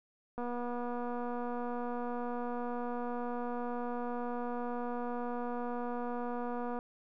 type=click train; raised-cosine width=1 ms; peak=-26 dBFS; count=1552; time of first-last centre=0.38-6.789 s; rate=242 Hz; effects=none